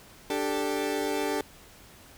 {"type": "chord", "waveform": "30% pulse", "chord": "D suspended fourth", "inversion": "none", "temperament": "equal", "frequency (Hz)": [293.7, 392, 440], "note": ["D4", "G4", "A4"], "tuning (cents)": [0, 0, 0], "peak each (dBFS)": -29, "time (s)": [0.3, 1.41], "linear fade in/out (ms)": 2, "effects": ["pink hiss -52 dBFS RMS until 2.17 s"]}